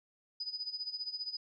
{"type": "tone with tremolo", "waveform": "sine", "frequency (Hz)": 4978, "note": "D#8", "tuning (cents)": 0, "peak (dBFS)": -34, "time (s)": [0.4, 1.37], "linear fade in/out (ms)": 5, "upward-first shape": "sine", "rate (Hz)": 15, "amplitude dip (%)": 80, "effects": []}